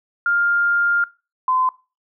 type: tone pair in turn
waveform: sine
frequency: 1403 / 1025.2 Hz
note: F6 / C6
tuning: +8 / -36 cents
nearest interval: perfect fourth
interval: 544 cents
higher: first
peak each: -15 dBFS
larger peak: neither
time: 0.26-1.04 / 1.48-1.69 s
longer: first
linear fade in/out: 2 ms
effects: noise-tail reverb RT60 0.3 s tail -21 dB re dry